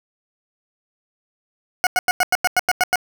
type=tone bursts; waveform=20% pulse; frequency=729 Hz; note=F#5; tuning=26 cents flat; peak=-9 dBFS; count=10; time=1.84-2.957 s; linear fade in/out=0 ms; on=28 ms; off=93 ms; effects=none

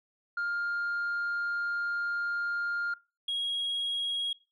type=tone pair in turn; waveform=sine; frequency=1405 / 3294 Hz; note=F6 / G#7; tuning=+10 / -15 cents; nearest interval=octave + minor third; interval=1475 cents; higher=second; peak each=-27 dBFS; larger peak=neither; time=0.37-2.94 / 3.28-4.33 s; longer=first; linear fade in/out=5 ms; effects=noise-tail reverb RT60 0.3 s tail -22 dB re dry + tanh soft clip ceiling -27 dBFS

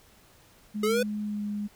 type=tone with pitch glide; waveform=sine; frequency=210 to 206.9 Hz; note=G#3 to G#3; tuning=+19 to -6 cents; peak=-29 dBFS; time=0.74-1.68 s; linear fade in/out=20 ms; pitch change=-25 cents; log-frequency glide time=1.21-1.43 s
type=exponential sweep; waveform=square; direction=up; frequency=415.3 to 505 Hz; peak=-24 dBFS; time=0.83-1.03 s; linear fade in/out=5 ms
effects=pink hiss -58 dBFS RMS until 1.75 s

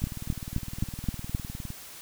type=two click trains; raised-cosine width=5 ms; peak=-24 / -14 dBFS; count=34 / 6; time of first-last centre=0.02-1.704 / 0.04-1.349 s; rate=19.6 / 3.82 Hz; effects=white hiss -45 dBFS RMS until 2.01 s

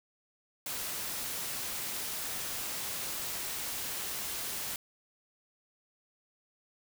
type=noise; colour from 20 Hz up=white; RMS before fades=-37 dBFS; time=0.66-4.76 s; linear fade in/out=2 ms; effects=none

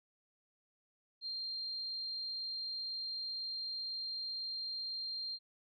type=tone; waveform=sine; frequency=4186 Hz; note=C8; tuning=in tune; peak=-38 dBFS; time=1.21-5.39 s; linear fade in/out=50 ms; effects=none

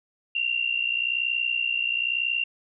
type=tone pair together; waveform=sine; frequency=2733 / 2794 Hz; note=F7 / F7; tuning=-38 / 0 cents; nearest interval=unison; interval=38 cents; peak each=-26 dBFS; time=0.35-2.44 s; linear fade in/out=5 ms; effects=none

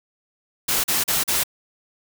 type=noise bursts; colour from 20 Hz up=white; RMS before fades=-21 dBFS; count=4; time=0.68-1.437 s; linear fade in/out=10 ms; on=160 ms; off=39 ms; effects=none

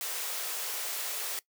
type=high-pass noise; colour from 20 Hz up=white; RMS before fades=-35 dBFS; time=0.01-1.39 s; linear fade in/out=0 ms; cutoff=390 Hz; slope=48 dB/octave; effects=noise-tail reverb RT60 0.1 s tail -20 dB re dry

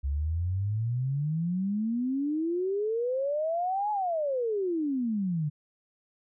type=exponential two-way sweep; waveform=sine; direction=up then down; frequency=67 to 855 to 143.2 Hz; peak=-26 dBFS; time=0.03-5.5 s; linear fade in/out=20 ms; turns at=3.91 s; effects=none

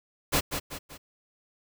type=noise with echo; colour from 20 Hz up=pink; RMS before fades=-24 dBFS; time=0.32-0.41 s; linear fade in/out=20 ms; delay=190 ms; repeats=3; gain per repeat=-7 dB; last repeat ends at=0.98 s; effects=none

